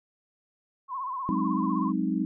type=tone with vibrato; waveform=sine; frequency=1046.5 Hz; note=C6; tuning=in tune; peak=-30 dBFS; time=0.88-1.93 s; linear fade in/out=50 ms; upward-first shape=sine; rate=16 Hz; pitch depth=97 cents each way
type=chord; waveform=sine; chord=Ab dominant seventh; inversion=third; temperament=equal; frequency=185 / 207.7 / 261.6 / 311.1 Hz; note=Gb3 / Ab3 / C4 / Eb4; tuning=0 / 0 / 0 / 0 cents; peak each=-30 dBFS; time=1.29-2.25 s; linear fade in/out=0 ms
effects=none